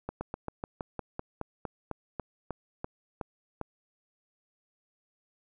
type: slowing click train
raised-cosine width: 1 ms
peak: -20 dBFS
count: 16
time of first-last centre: 0.09-3.613 s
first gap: 120 ms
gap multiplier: 1.09
effects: none